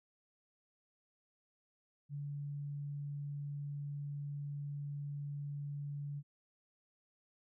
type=tone; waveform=sine; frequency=143.8 Hz; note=D3; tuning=36 cents flat; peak=-39 dBFS; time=2.09-6.23 s; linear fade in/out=50 ms; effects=none